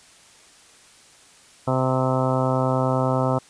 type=harmonic tone; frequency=130 Hz; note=C3; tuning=11 cents flat; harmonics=1 / 2 / 3 / 4 / 5 / 6 / 7 / 8 / 9 / 10; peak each=-23 / -26 / -31 / -26 / -27 / -31 / -30 / -32 / -36 / -31 dBFS; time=1.67-3.39 s; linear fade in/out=10 ms; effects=white hiss -51 dBFS RMS until 3.49 s + resampled to 22050 Hz